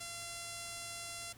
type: tone with low-pass filter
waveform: 5% pulse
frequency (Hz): 685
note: F5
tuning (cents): -34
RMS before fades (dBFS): -45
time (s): 0-1.33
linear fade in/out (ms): 10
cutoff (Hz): 11000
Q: 2.2
effects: added 109 Hz sine -60 dBFS peak until 1.37 s + pink hiss -60 dBFS RMS until 1.37 s